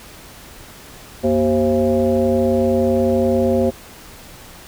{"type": "tone with frequency modulation", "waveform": "sine", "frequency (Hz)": 383, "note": "G4", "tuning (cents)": -40, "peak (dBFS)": -13, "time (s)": [1.23, 3.71], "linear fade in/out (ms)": 20, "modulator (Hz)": 147, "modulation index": 1.6, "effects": ["pink hiss -40 dBFS RMS until 4.67 s"]}